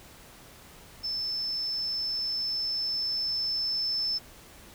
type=tone with level ramp; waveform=sine; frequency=5274 Hz; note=E8; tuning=in tune; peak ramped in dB=-29 to -26 dBFS; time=1.03-4.19 s; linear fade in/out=20 ms; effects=pink hiss -51 dBFS RMS until 4.74 s